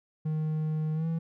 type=tone with pitch glide; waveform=triangle; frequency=155.56 to 164.05 Hz; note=D#3 to E3; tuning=0 to -8 cents; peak=-25 dBFS; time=0.25-1.19 s; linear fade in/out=10 ms; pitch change=+92 cents; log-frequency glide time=0.94-1.07 s; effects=none